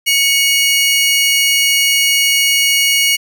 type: tone pair together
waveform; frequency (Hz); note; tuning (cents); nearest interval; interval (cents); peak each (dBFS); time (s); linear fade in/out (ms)
sawtooth; 2219 / 2883; C#7 / F#7; +1 / -46; perfect fourth; 453; -10; 0.06-3.17; 20
effects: none